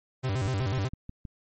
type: tone with vibrato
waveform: 45% pulse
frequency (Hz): 112.4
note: A2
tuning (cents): +37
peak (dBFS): -26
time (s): 0.23-0.89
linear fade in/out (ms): 20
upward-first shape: square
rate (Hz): 8.1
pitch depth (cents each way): 250
type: click train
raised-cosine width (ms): 5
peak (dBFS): -26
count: 6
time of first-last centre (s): 0.46-1.252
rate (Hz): 6.31
effects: MP3 32 kbps